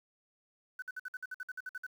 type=tone bursts; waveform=triangle; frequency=1506 Hz; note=F#6; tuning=30 cents sharp; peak=-34 dBFS; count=13; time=0.79-1.866 s; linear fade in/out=5 ms; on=32 ms; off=55 ms; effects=tanh soft clip ceiling -35 dBFS + 10-bit